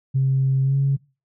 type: tone with pitch glide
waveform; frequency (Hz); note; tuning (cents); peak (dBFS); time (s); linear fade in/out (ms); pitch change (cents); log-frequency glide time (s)
sine; 133.8 to 137.88; C3 to C#3; +39 to -9; -15; 0.14-0.97; 20; +52; 0.63-0.76
effects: noise-tail reverb RT60 0.3 s tail -22 dB re dry + tanh soft clip ceiling -11 dBFS